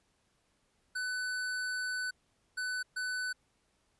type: tone bursts at uneven times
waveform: square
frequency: 1500 Hz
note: F#6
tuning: 23 cents sharp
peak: -34 dBFS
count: 3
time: 0.95-2.11 / 2.57-2.83 / 2.96-3.33 s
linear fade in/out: 10 ms
effects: pink hiss -74 dBFS RMS until 3.99 s + resampled to 24000 Hz